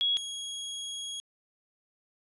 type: tone pair in turn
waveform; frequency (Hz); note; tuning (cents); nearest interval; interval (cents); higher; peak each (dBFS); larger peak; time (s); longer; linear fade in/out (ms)
sine / sawtooth; 3328 / 3310; G#7 / G#7; +3 / -6; unison; 9; first; -24 / -32; first; 0.01-0.17 / 0.17-1.2; second; 0
effects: resampled to 24000 Hz